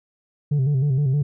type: tone with vibrato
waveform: sine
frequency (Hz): 138.59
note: C#3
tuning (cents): 0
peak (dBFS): -14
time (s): 0.51-1.23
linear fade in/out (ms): 10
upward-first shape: square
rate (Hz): 6.4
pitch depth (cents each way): 94
effects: tanh soft clip ceiling -16 dBFS